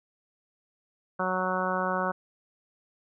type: harmonic tone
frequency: 185 Hz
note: F#3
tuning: in tune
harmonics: 1 / 2 / 3 / 4 / 5 / 6 / 7 / 8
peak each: -34 / -37 / -32 / -35 / -34 / -33 / -34 / -34 dBFS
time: 1.19-2.12 s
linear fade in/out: 10 ms
effects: none